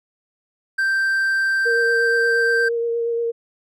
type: tone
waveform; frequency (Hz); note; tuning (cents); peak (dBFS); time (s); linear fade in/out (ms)
triangle; 1568; G6; 0; -15; 0.78-2.69; 10
type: tone with vibrato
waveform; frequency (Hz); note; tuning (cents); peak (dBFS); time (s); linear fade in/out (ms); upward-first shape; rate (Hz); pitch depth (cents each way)
sine; 466.2; A#4; 0; -19; 1.65-3.32; 20; sine; 8.5; 15
effects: none